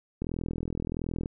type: click train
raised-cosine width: 3 ms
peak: -19 dBFS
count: 44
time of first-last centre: 0.22-1.259 s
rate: 41.4 Hz
effects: none